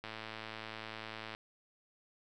click train, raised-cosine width 0.3 ms, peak -27 dBFS, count 145, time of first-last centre 0.04-1.349 s, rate 110 Hz, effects none

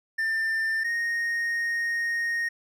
triangle tone pair in turn, 1791 / 1860 Hz, A6 / A#6, +30 / -4 cents, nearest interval minor second, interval 66 cents, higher second, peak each -22 / -23 dBFS, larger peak first, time 0.18-0.84 / 0.84-2.49 s, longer second, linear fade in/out 10 ms, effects none

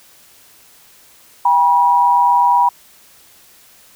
sine tone pair together, 800 / 968 Hz, G5 / B5, +35 / -35 cents, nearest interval minor third, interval 330 cents, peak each -16 / -10 dBFS, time 1.45-2.69 s, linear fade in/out 5 ms, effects white hiss -47 dBFS RMS until 3.95 s

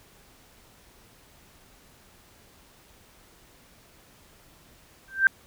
sine tone with exponential growth, 1568 Hz, G6, in tune, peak -11 dBFS, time 5.08-5.27 s, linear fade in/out 1 ms, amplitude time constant 40 ms, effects pink hiss -56 dBFS RMS until 5.46 s

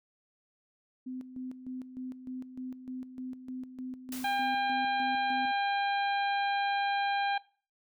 sine tone with tremolo, 255.8 Hz, C4, 39 cents flat, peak -36 dBFS, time 1.06-5.52 s, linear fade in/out 10 ms, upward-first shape square, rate 3.3 Hz, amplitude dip 65%
white noise with exponential decay, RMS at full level -40 dBFS, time 4.12-4.77 s, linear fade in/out 2 ms, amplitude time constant 140 ms
harmonic tone, 801 Hz, G5, 37 cents sharp, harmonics 1 / 2 / 3 / 4 / 5, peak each -29 / -35 / -39 / -41 / -43 dBFS, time 4.24-7.38 s, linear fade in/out 5 ms
effects noise-tail reverb RT60 0.4 s tail -21 dB re dry

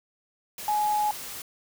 sine tone in noise, 841 Hz, G#5, 22 cents sharp, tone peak -22 dBFS, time 0.68-1.11 s, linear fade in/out 2 ms, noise white, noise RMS -38 dBFS, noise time 0.58-1.42 s, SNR +13 dB, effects none

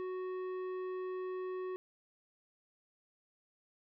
triangle tone with tanh clipping, 370 Hz, F#4, in tune, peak -39 dBFS, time 0-1.76 s, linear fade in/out 0 ms, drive 15 dB, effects none

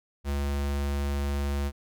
square tone, 70.7 Hz, C#2, 35 cents sharp, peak -27 dBFS, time 0.24-1.72 s, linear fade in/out 50 ms, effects none

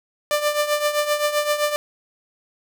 sawtooth tone with tremolo, 593 Hz, D5, 17 cents sharp, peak -12 dBFS, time 0.31-1.76 s, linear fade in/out 0 ms, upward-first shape triangle, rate 7.7 Hz, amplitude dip 75%, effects none

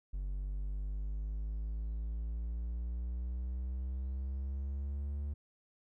triangle exponential sweep, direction up, 47.01 to 72.6 Hz, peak -33 dBFS, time 0.13-5.34 s, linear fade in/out 10 ms, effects none

